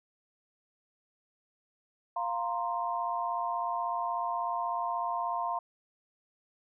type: chord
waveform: sine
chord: F suspended fourth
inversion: none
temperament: just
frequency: 698.5 / 931.3 / 1047.7 Hz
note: F5 / Bb5 / C6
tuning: 0 / -2 / +2 cents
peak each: -34 dBFS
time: 2.16-5.59 s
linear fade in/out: 5 ms
effects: none